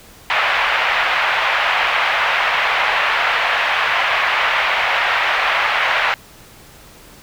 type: band-pass noise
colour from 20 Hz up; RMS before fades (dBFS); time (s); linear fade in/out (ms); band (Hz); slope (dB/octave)
white; -17; 0.3-6.14; 0; 650 to 2600; 24
effects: pink hiss -43 dBFS RMS until 7.22 s